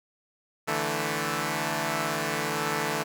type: chord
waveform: 5% pulse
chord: D suspended second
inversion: none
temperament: equal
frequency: 146.83 / 164.81 / 220 Hz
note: D3 / E3 / A3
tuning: 0 / 0 / 0 cents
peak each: -20 dBFS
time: 0.67-3.04 s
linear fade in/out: 20 ms
effects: none